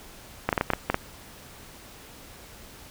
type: clicks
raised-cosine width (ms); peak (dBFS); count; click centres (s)
0.5; -7; 8; 0.49 / 0.528 / 0.578 / 0.611 / 0.703 / 0.735 / 0.9 / 0.944
effects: pink hiss -47 dBFS RMS until 2.9 s